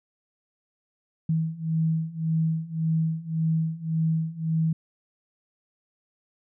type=beating tone pair; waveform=sine; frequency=160 / 161.8 Hz; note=D#3 / E3; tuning=+49 / -32 cents; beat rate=1.8 Hz; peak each=-27 / -25 dBFS; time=1.29-4.73 s; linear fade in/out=5 ms; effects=none